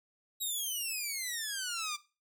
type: exponential sweep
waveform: 10% pulse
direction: down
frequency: 3872 to 1169 Hz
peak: -26 dBFS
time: 0.4-1.97 s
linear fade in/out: 20 ms
effects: noise-tail reverb RT60 0.3 s tail -17 dB re dry